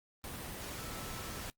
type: tone in noise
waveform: sine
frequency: 1318.5 Hz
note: E6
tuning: in tune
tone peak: -52 dBFS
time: 0.79-1.4 s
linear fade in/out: 0 ms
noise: pink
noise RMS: -43 dBFS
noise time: 0.24-1.5 s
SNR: -12 dB
effects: noise-tail reverb RT60 0.1 s tail -22 dB re dry + Opus 32 kbps